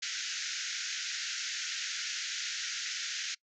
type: band-pass noise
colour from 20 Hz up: white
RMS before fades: -37 dBFS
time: 0.02-3.35 s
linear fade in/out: 10 ms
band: 1400 to 6900 Hz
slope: 96 dB/octave
effects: noise-tail reverb RT60 0.1 s tail -23 dB re dry